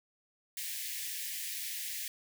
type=high-pass noise; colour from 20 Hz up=white; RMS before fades=-39 dBFS; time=0.57-2.08 s; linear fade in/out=2 ms; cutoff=1700 Hz; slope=96 dB/octave; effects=none